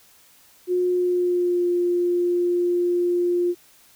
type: tone with pitch glide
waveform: sine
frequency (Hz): 360.2 to 351.8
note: F#4 to F4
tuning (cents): -46 to +13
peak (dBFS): -18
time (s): 0.67-3.55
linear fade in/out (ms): 50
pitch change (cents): -41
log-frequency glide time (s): 0.88-1.67
effects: white hiss -54 dBFS RMS until 3.95 s